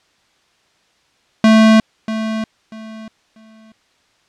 square tone with echo, 220 Hz, A3, in tune, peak -7 dBFS, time 1.44-1.8 s, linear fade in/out 2 ms, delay 640 ms, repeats 3, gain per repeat -12 dB, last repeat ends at 3.72 s, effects white hiss -58 dBFS RMS until 4.28 s + low-pass 5000 Hz 12 dB/octave

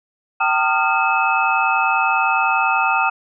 sine tone cluster, 773 / 903 / 1223 / 1394 / 2588 Hz, G5 / A5 / D#6 / F6 / E7, -24 / +45 / -30 / -4 / -32 cents, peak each -21 dBFS, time 0.4-3.1 s, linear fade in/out 10 ms, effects none

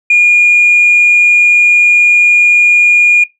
sine tone, 2429 Hz, D#7, 42 cents flat, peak -3 dBFS, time 0.1-3.24 s, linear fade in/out 5 ms, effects noise-tail reverb RT60 0.2 s tail -20 dB re dry + tanh soft clip ceiling 0 dBFS

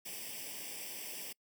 white noise with comb filter, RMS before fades -44 dBFS, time 0.05-1.33 s, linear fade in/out 10 ms, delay 0.37 ms, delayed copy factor +0.85, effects noise-tail reverb RT60 0.1 s tail -26 dB re dry + high-pass 200 Hz 12 dB/octave

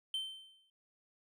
triangle tone with exponential decay, 3100 Hz, G7, 20 cents flat, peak -31 dBFS, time 0.14-0.7 s, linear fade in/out 2 ms, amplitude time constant 120 ms, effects none

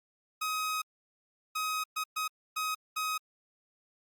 sawtooth tone bursts at uneven times, 1263 Hz, D#6, 26 cents sharp, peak -27 dBFS, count 6, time 0.41-0.82 / 1.55-1.84 / 1.96-2.04 / 2.16-2.28 / 2.56-2.75 / 2.96-3.18 s, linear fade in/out 10 ms, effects Opus 48 kbps

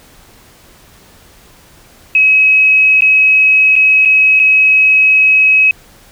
sine tone with dropouts, 2554 Hz, D#7, 45 cents sharp, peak -5 dBFS, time 2.15-5.71 s, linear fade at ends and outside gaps 2 ms, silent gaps 3.008-3.02 / 3.756-3.762 / 4.051-4.056 / 4.394-4.398 s, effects pink hiss -43 dBFS RMS until 6.11 s

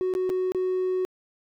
triangle tone with dropouts, 370 Hz, F#4, in tune, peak -20 dBFS, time 0.01-1.05 s, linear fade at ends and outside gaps 0 ms, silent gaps 0.138-0.151 / 0.294-0.3 / 0.52-0.548 s, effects tanh soft clip ceiling -18 dBFS

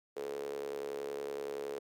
sawtooth tone with high-pass filter, 70.7 Hz, C#2, 35 cents sharp, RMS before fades -40 dBFS, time 0.16-1.79 s, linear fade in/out 10 ms, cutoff 440 Hz, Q 8.7, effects none

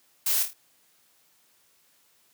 blue noise with echo, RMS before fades -25 dBFS, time 0.26-0.43 s, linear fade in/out 5 ms, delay 26 ms, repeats 4, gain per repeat -6 dB, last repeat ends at 0.534 s, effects white hiss -64 dBFS RMS until 2.33 s + high-pass 100 Hz 12 dB/octave

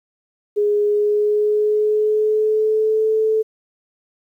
sine tone with pitch glide, 414.8 to 437.4 Hz, G#4 to A4, -2 to -10 cents, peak -14 dBFS, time 0.56-3.43 s, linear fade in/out 20 ms, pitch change +92 cents, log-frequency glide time 0.84-3.09 s, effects 9-bit

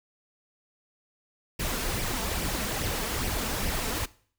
pink noise with flanger, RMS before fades -30 dBFS, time 1.59-4.06 s, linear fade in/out 10 ms, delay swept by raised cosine 0.36 to 4.56 ms, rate 2.4 Hz, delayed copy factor +0.55, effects noise-tail reverb RT60 0.5 s tail -20 dB re dry

